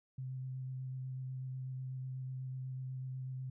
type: tone with vibrato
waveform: sine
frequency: 130 Hz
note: C3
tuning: 11 cents flat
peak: -39 dBFS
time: 0.18-3.5 s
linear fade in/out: 5 ms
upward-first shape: square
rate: 8.1 Hz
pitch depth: 10 cents each way
effects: none